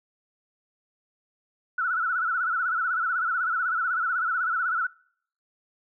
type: tone with vibrato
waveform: sine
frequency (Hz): 1400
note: F6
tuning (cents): +4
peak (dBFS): -23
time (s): 1.78-4.87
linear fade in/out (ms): 5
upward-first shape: sine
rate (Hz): 16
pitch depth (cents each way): 120
effects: noise-tail reverb RT60 0.6 s tail -24 dB re dry